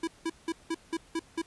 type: tone bursts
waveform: square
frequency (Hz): 329.6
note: E4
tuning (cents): 0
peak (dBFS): -29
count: 7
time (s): 0.03-1.418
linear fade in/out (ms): 5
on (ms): 44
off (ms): 180
effects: pink hiss -58 dBFS RMS until 1.46 s + resampled to 24000 Hz